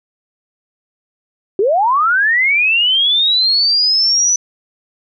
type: linear sweep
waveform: sine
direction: up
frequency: 361.9 to 6000 Hz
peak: -10 dBFS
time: 1.59-4.36 s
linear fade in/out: 2 ms
effects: none